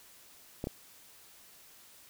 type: clicks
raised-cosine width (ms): 2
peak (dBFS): -21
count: 2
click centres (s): 0.641 / 0.671
effects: white hiss -57 dBFS RMS until 2.09 s